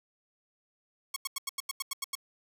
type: tone bursts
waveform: 5% pulse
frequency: 1100 Hz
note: C#6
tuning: 14 cents flat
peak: -19 dBFS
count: 10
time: 1.14-2.153 s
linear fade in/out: 5 ms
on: 23 ms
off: 87 ms
effects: none